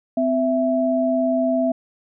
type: tone pair together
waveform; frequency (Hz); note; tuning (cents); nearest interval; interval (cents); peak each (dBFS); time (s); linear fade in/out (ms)
sine; 256.3 / 661; C4 / E5; -36 / +5; octave + major third; 1641; -20 / -19; 0.17-1.72; 5
effects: none